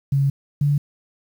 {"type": "tone pair in turn", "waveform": "sine", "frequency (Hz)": [138.59, 144.42], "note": ["C#3", "D3"], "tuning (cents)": [0, -29], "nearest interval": "minor second", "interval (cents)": 71, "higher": "second", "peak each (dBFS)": -15, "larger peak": "neither", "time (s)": [[0.12, 0.3], [0.61, 0.78]], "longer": "first", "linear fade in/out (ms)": 5, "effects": ["8-bit"]}